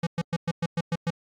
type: tone bursts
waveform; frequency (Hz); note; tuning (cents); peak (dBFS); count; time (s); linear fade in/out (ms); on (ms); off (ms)
square; 168.6; E3; +39; -24; 8; 0.03-1.104; 5; 38; 110
effects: low-pass 6000 Hz 12 dB/octave + AAC 48 kbps